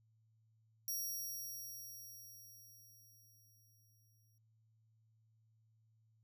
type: tone with exponential decay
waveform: 10% pulse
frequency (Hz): 5660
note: F8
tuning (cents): +22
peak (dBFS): -32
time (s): 0.88-4.38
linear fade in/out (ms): 1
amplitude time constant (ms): 760
effects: added 111 Hz sine -70 dBFS peak until 6.23 s

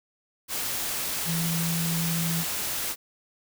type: tone in noise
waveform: sine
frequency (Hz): 166.6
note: E3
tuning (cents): +19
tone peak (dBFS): -26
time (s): 1.25-2.45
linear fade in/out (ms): 50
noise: white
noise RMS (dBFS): -30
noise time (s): 0.48-2.96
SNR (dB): +1
effects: none

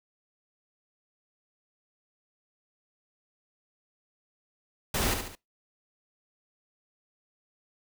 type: noise with echo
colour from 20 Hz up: pink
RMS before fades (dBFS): -28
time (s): 4.94-5.14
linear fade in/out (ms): 5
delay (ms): 71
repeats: 3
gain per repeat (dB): -6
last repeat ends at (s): 5.353
effects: noise-tail reverb RT60 0.2 s tail -23 dB re dry

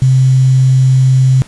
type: tone with quantisation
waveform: sine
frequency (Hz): 130.81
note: C3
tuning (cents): 0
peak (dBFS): -5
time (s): 0.02-1.42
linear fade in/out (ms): 0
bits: 5
effects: pink hiss -39 dBFS RMS until 1.47 s + resampled to 24000 Hz

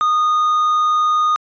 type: tone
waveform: triangle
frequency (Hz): 1232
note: D#6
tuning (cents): -17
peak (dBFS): -11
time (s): 0.01-1.36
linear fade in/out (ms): 0
effects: resampled to 16000 Hz

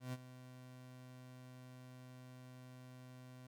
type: tone with ADSR envelope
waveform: 30% pulse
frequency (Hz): 127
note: B2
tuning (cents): +49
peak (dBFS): -37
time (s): 0-3.47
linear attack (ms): 130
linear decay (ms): 37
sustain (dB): -14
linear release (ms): 6
effects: none

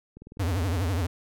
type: click train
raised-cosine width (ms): 3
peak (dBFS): -31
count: 14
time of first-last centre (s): 0.17-0.823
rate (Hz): 19.9
type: tone with vibrato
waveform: square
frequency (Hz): 90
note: F#2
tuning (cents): -47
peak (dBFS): -25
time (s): 0.39-1.07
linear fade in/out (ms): 10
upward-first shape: triangle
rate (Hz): 12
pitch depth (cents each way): 250
effects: none

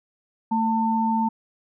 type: tone pair together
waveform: sine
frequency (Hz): 223.5 / 896.2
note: A3 / A5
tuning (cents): +27 / +32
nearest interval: 2 octaves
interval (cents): 2405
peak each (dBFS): -22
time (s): 0.51-1.29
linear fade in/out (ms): 10
effects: none

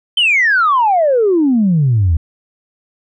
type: exponential sweep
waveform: sine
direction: down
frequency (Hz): 3136 to 76.1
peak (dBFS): -8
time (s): 0.17-2.17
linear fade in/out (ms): 5
effects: tanh soft clip ceiling -5 dBFS

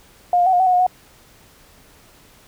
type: tone with pitch steps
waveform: sine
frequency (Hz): 711 / 705 / 754 / 713 / 754 / 731 / 719 / 734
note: F5 / F5 / F#5 / F5 / F#5 / F#5 / F#5 / F#5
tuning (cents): +31 / +16 / +32 / +36 / +32 / -21 / -50 / -14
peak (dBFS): -12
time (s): 0.33-0.866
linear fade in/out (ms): 2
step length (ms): 67
effects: pink hiss -50 dBFS RMS until 2.47 s

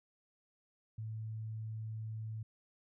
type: tone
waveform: sine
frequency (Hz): 110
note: A2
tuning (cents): 0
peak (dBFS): -39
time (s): 0.98-2.43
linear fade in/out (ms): 5
effects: none

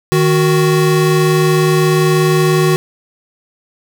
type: tone pair together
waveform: square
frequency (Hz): 155.57 / 370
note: D#3 / F#4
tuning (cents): 0 / 0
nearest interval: octave + minor third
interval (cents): 1500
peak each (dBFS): -13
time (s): 0.12-2.76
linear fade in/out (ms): 0
effects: none

